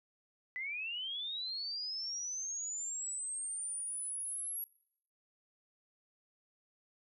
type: linear sweep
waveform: sine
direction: up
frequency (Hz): 1975.5 to 11410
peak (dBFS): -37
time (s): 0.56-4.64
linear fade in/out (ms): 0
effects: noise-tail reverb RT60 0.7 s tail -23 dB re dry